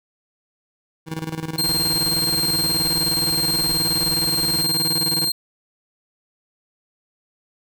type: tone with tremolo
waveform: 25% pulse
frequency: 160.2 Hz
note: E3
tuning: 49 cents flat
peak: -20 dBFS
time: 1.06-5.3 s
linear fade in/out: 50 ms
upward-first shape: square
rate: 19 Hz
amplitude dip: 75%
type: tone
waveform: sawtooth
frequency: 4186 Hz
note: C8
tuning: in tune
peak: -16 dBFS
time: 1.58-5.32 s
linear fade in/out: 5 ms
type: noise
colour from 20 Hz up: pink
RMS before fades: -35 dBFS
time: 1.65-4.63 s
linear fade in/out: 0 ms
effects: none